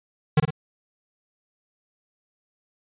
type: tone with echo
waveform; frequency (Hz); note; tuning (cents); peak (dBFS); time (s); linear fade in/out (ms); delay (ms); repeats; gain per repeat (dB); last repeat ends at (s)
square; 152.4; D#3; -36; -14; 0.37-0.4; 5; 53; 2; -6; 0.506
effects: resampled to 8000 Hz